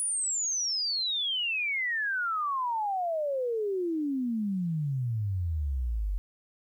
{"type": "exponential sweep", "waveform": "sine", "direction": "down", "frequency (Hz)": [9956, 45.88], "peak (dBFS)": -27, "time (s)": [0, 6.18], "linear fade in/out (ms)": 0, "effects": ["11-bit"]}